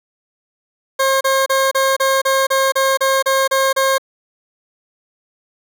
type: tone bursts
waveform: 20% pulse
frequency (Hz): 536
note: C5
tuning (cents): +42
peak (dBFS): -8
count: 12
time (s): 0.99-3.982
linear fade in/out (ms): 10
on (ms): 220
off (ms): 32
effects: none